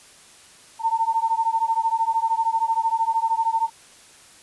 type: beating tone pair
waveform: sine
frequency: 898 / 911 Hz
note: A5 / A#5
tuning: +35 / -40 cents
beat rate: 13 Hz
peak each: -22 dBFS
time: 0.79-3.7 s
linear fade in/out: 50 ms
effects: white hiss -49 dBFS RMS until 4.42 s + resampled to 24000 Hz